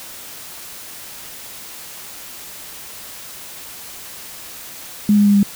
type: tone with pitch steps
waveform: sine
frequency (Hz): 207.7 / 205.4 / 203.2 / 201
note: G#3 / G#3 / G#3 / G3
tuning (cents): 0 / -19 / -38 / +44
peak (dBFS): -9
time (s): 5.09-5.43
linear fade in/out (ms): 2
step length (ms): 85
effects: white hiss -35 dBFS RMS until 5.55 s